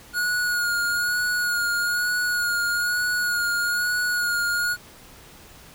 square tone with vibrato, 1442 Hz, F#6, 45 cents flat, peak -22 dBFS, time 0.13-4.77 s, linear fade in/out 50 ms, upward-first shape sine, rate 1.1 Hz, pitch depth 26 cents each way, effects pink hiss -47 dBFS RMS until 5.74 s

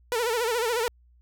sawtooth tone with vibrato, 466.2 Hz, A#4, in tune, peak -20 dBFS, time 0.12-0.88 s, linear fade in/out 0 ms, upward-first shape sine, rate 14 Hz, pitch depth 110 cents each way, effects added 60 Hz sine -55 dBFS peak until 1.21 s

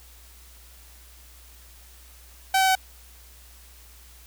sawtooth tone with pitch steps, 767 / 761.7 / 756.4 Hz, G5 / G5 / F#5, -38 / -50 / +38 cents, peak -14 dBFS, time 2.54-2.753 s, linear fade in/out 5 ms, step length 71 ms, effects added 60 Hz sine -49 dBFS peak until 4.26 s + white hiss -52 dBFS RMS until 4.26 s

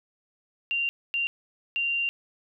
sine tone bursts at uneven times, 2774 Hz, F7, 12 cents flat, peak -24 dBFS, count 3, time 0.71-0.89 / 1.14-1.27 / 1.76-2.09 s, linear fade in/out 0 ms, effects none

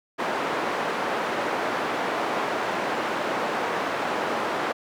white band-pass noise, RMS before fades -27 dBFS, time 0.18-4.73 s, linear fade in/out 20 ms, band 270 to 1200 Hz, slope 12 dB/octave, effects none

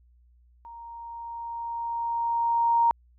sine tone with level ramp, 932.3 Hz, A#5, in tune, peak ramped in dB -41 to -17 dBFS, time 0.65-2.91 s, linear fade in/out 0 ms, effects added 60 Hz sine -56 dBFS peak until 3.18 s

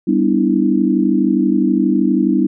sine chord, E minor seventh, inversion first, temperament equal with one note detuned, 196 / 246.9 / 293.7 / 326 Hz, G3 / B3 / D4 / E4, 0 / 0 / 0 / -19 cents, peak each -17 dBFS, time 0.07-2.47 s, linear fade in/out 10 ms, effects none

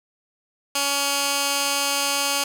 15% pulse tone with band-pass filter, 281.1 Hz, C#4, 24 cents sharp, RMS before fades -23 dBFS, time 0.75-2.44 s, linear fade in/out 5 ms, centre 7000 Hz, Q 0.54, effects none

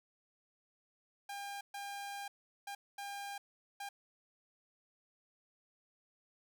sawtooth tone bursts at uneven times, 803 Hz, G5, 41 cents sharp, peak -38 dBFS, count 5, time 1.29-1.61 / 1.74-2.28 / 2.67-2.75 / 2.98-3.38 / 3.8-3.89 s, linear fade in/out 5 ms, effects none

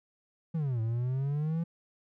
triangle exponential two-way sweep, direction down then up, 170.1 to 110 to 170.1 Hz, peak -26 dBFS, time 0.54-1.64 s, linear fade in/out 10 ms, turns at 0.81 s, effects none

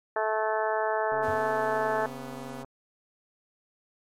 harmonic tone, 217.6 Hz, A3, 19 cents flat, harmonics 2 / 3 / 4 / 5 / 6 / 7 / 8, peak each -31 / -29 / -30 / -35 / -37 / -37 / -36 dBFS, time 0.16-2.06 s, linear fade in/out 2 ms
click train, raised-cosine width 1 ms, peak -28 dBFS, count 207, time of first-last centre 1.12-2.646 s, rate 135 Hz
sawtooth tone, 246.9 Hz, B3, in tune, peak -36 dBFS, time 1.22-2.64 s, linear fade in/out 20 ms
sine tone with exponential decay, 93.4 Hz, F#2, 17 cents sharp, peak -32 dBFS, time 1.28-1.46 s, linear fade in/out 5 ms, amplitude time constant 38 ms
effects MP3 64 kbps

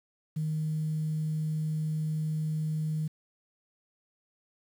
sine tone, 155.56 Hz, D#3, in tune, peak -27 dBFS, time 0.36-3.08 s, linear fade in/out 10 ms, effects tanh soft clip ceiling -23 dBFS + 9-bit

